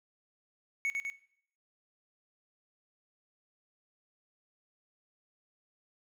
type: tone with echo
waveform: triangle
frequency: 2217 Hz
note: C#7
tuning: in tune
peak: -27 dBFS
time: 0.85-0.9 s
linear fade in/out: 0 ms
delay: 100 ms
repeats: 2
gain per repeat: -3 dB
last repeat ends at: 1.1 s
effects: noise-tail reverb RT60 0.6 s tail -17 dB re dry